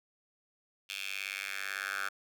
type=tone with high-pass filter sweep; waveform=10% pulse; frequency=98 Hz; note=G2; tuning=in tune; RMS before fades=-38 dBFS; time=0.89-2.09 s; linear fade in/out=10 ms; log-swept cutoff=2900 to 1400 Hz; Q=3.6; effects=none